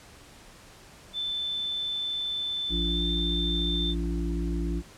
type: tone with pitch glide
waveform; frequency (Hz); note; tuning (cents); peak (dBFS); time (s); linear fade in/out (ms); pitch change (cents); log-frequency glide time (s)
sine; 3528 to 3563; A7 to A7; +4 to +21; -28; 1.13-3.95; 50; +17; 2.85-3.04
type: harmonic tone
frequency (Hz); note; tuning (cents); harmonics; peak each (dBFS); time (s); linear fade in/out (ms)
57.1; A#1; -35; 1 / 3 / 5 / 6; -28 / -33 / -35 / -36; 2.69-4.83; 50
effects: pink hiss -51 dBFS RMS until 4.97 s + low-pass 10000 Hz 12 dB/octave